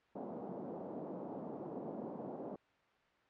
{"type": "band-pass noise", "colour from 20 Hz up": "pink", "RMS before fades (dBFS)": -45, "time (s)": [0.15, 2.56], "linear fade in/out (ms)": 5, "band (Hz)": [190, 760], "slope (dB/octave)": 24, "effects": ["white hiss -70 dBFS RMS until 3.29 s", "low-pass 2000 Hz 12 dB/octave"]}